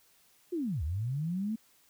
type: linear two-way sweep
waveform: sine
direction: down then up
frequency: 370 to 69.3 to 227.3 Hz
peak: -30 dBFS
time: 0.52-1.56 s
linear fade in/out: 10 ms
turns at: 0.83 s
effects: white hiss -65 dBFS RMS until 1.89 s